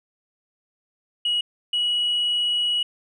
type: tone pair in turn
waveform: sine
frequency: 2907 / 2919 Hz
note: F#7 / F#7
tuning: -31 / -24 cents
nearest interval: unison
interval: 7 cents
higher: second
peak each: -18 dBFS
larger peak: neither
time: 1.25-1.41 / 1.73-2.83 s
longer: second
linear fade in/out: 5 ms
effects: tanh soft clip ceiling -17 dBFS